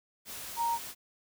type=tone in noise; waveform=sine; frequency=932.3 Hz; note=A#5; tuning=in tune; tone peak=-27 dBFS; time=0.56-0.79 s; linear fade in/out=50 ms; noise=white; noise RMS=-42 dBFS; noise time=0.25-0.95 s; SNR=+12 dB; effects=none